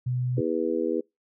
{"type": "tone", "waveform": "sine", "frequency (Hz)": 125.1, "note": "B2", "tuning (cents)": 23, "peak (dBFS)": -24, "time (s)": [0.06, 0.41], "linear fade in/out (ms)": 10}
{"type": "harmonic tone", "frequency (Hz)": 81.7, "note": "E2", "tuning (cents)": -15, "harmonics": [3, 4, 5, 6], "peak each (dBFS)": [-32, -28, -29, -29], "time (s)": [0.37, 1.01], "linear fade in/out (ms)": 10}
{"effects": ["noise-tail reverb RT60 0.2 s tail -26 dB re dry"]}